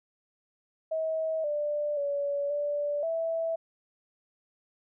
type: tone with pitch steps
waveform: sine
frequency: 639 / 591 / 569 / 583 / 657 Hz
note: D#5 / D5 / C#5 / D5 / E5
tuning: +46 / +11 / +45 / -13 / -6 cents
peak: -27 dBFS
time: 0.91-3.56 s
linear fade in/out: 10 ms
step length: 530 ms
effects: none